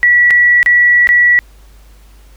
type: tone with dropouts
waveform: sine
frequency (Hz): 1942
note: B6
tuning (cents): -30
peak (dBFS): -5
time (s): 0.03-1.39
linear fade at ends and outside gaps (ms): 0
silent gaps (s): 0.305-0.308 / 0.629-0.661 / 1.072-1.09
effects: added 50 Hz sine -38 dBFS peak until 2.36 s + pink hiss -49 dBFS RMS until 2.36 s